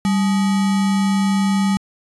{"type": "tone with sample-and-hold", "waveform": "sine", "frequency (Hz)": 196, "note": "G3", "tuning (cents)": 0, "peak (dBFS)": -14, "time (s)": [0.05, 1.77], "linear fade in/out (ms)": 0, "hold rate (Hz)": 1050, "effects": ["resampled to 24000 Hz"]}